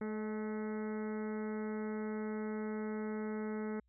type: harmonic tone with a mistuned harmonic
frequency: 215.2 Hz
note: A3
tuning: 38 cents flat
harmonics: 1 / 2 / 3 / 4 / 5 / 6 / 7 / 8 / 9 / 10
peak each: -38 / -41 / -54 / -52 / -59 / -54 / -55 / -61 / -57 / -59 dBFS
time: 0.01-3.8 s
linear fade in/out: 5 ms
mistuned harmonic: 3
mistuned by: -40 cents
effects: added 60 Hz sine -70 dBFS peak until 3.88 s